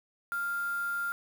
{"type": "tone with quantisation", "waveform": "sine", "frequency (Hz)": 1396.9, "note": "F6", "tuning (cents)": 0, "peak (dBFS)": -30, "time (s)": [0.32, 1.12], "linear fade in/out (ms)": 0, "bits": 7, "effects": []}